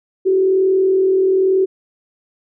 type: tone with frequency modulation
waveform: sine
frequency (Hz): 379.9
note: F#4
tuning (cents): +46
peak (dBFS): -11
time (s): 0.25-1.66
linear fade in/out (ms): 20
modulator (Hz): 41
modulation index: 0.38
effects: none